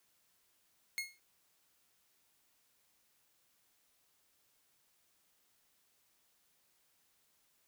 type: tone with exponential decay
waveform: sawtooth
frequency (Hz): 2159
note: C#7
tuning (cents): -46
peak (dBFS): -29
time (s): 0.98-1.19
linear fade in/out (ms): 0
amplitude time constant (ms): 44
effects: white hiss -74 dBFS RMS until 7.67 s